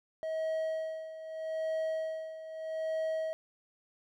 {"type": "tone with tremolo", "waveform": "triangle", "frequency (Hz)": 638, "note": "D#5", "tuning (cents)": 43, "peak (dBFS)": -28, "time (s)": [0.23, 3.33], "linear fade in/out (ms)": 0, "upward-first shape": "sine", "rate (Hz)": 0.8, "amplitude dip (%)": 75, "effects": []}